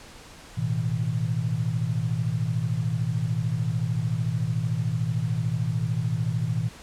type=chord; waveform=sine; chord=A suspended second; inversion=none; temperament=equal with one note detuned; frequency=110 / 123.47 / 161.05 Hz; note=A2 / B2 / E3; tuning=0 / 0 / -40 cents; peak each=-28 / -27 / -28 dBFS; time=0.57-6.69 s; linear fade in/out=10 ms; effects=pink hiss -46 dBFS RMS until 6.82 s + low-pass 9000 Hz 12 dB/octave